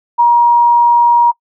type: tone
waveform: sine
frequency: 950 Hz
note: A#5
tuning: 33 cents sharp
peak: -5 dBFS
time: 0.18-1.32 s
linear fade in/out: 20 ms
effects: noise-tail reverb RT60 0.1 s tail -24 dB re dry